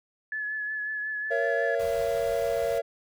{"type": "tone with vibrato", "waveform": "sine", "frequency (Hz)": 1714, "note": "A6", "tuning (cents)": -46, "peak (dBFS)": -29, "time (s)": [0.32, 1.75], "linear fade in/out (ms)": 2, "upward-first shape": "triangle", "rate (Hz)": 5.5, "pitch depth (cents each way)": 29}
{"type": "chord", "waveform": "triangle", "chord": "A# diminished", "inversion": "none", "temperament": "equal with one note detuned", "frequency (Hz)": [466.2, 554.4, 671.9], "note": ["A#4", "C#5", "E5"], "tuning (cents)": [0, 0, 33], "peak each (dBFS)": -27, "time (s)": [1.3, 2.82], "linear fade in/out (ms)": 20}
{"type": "band-stop noise", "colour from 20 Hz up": "pink", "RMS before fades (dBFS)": -43, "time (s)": [1.79, 2.79], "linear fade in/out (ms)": 10, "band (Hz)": [180, 480], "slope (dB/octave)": 48}
{"effects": []}